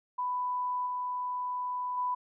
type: tone with level steps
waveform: sine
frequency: 994 Hz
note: B5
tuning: 11 cents sharp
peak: -29 / -31 / -28 dBFS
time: 0.18-2.15 s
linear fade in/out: 10 ms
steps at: 0.86 / 1.97 s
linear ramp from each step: 10 ms
effects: none